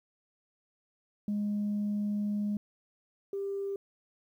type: tone pair in turn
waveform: sine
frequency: 206.8 / 396.1 Hz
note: G#3 / G4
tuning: -7 / +18 cents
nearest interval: major seventh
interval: 1125 cents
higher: second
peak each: -27 / -31 dBFS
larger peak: first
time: 1.28-2.57 / 3.33-3.76 s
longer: first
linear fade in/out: 2 ms
effects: tanh soft clip ceiling -26 dBFS + 11-bit